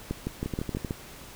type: two click trains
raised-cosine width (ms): 3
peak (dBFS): -16 / -18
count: 6 / 6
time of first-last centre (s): 0.11-0.909 / 0.46-0.848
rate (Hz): 6.26 / 12.9
effects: pink hiss -46 dBFS RMS until 1.35 s